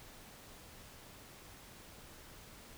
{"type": "silence", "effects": ["pink hiss -55 dBFS RMS until 2.77 s"]}